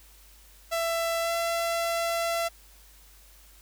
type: tone with pitch glide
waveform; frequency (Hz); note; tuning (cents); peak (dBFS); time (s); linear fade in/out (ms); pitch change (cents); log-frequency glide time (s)
sawtooth; 667 to 674; E5 to E5; +20 to +38; -22; 0.71-2.49; 20; +18; 1.21-1.31
effects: added 50 Hz sine -54 dBFS peak until 3.61 s + white hiss -56 dBFS RMS until 3.61 s